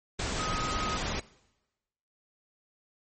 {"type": "tone in noise", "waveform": "sine", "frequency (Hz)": 1259, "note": "D#6", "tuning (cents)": 20, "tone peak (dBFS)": -33, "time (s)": [0.39, 0.97], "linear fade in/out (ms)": 5, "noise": "pink", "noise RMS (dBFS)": -32, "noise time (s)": [0.19, 1.2], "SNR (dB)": -4, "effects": ["noise-tail reverb RT60 1.0 s tail -21 dB re dry", "MP3 32 kbps"]}